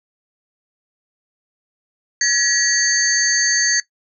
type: tone cluster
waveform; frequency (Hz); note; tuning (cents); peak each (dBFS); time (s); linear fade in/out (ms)
sine; 1698 / 1917 / 4522 / 6260 / 6540; G#6 / A#6 / C#8 / G8 / G#8; +38 / +48 / +34 / -3 / -28; -21; 2.21-3.8; 2
effects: noise-tail reverb RT60 0.1 s tail -18 dB re dry